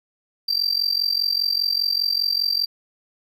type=tone with amplitude modulation; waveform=triangle; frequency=4697 Hz; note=D8; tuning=1 cent flat; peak=-14 dBFS; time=0.48-2.66 s; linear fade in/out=10 ms; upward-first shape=sine; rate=45 Hz; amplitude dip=90%; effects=none